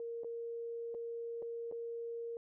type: tone with dropouts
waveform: sine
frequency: 465.5 Hz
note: A#4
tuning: 2 cents flat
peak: -39 dBFS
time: 0-2.37 s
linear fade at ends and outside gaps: 1 ms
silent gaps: 0.235-0.245 / 0.943-0.948 / 1.421-1.425 / 1.714-1.723 s
effects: none